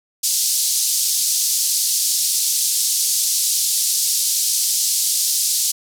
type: band-pass noise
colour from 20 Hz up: pink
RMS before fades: -19 dBFS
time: 0.23-5.72 s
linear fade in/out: 10 ms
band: 4700 to 13000 Hz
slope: 24 dB/octave
effects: none